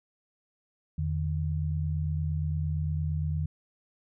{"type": "tone pair together", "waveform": "sine", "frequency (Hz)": [83.78, 152.5], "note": ["E2", "D#3"], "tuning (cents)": [29, -34], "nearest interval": "minor seventh", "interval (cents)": 1037, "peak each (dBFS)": [-29, -30], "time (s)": [0.98, 3.46], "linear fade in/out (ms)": 5, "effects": []}